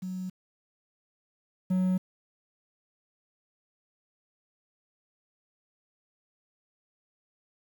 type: tone pair in turn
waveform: sine / triangle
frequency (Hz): 185 / 185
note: F#3 / F#3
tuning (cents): 0 / 0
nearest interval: unison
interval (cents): 0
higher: neither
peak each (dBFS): -32 / -21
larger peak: second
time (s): 0.02-0.3 / 1.7-1.98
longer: neither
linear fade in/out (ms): 10
effects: 9-bit

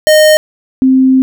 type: tone pair in turn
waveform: square / sine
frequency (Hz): 616 / 261.6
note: D#5 / C4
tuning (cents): -17 / 0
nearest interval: octave + minor third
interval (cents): 1483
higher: first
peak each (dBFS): -4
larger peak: neither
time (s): 0.07-0.37 / 0.82-1.22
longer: second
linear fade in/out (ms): 0
effects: none

